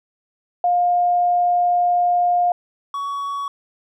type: tone pair in turn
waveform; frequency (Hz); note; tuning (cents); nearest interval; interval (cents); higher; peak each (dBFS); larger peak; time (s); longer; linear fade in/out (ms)
sine / triangle; 708 / 1123.9; F5 / C#6; +23 / +24; minor sixth; 801; second; -14 / -21; first; 0.64-2.52 / 2.94-3.48; first; 2
effects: none